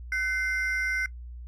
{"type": "ring-modulated tone", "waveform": "triangle", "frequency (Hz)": 1800, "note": "A6", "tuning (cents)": 39, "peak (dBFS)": -21, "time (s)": [0.12, 1.06], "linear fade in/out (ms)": 2, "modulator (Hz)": 286, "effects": ["noise-tail reverb RT60 0.1 s tail -20 dB re dry", "added 60 Hz sine -38 dBFS peak until 1.47 s"]}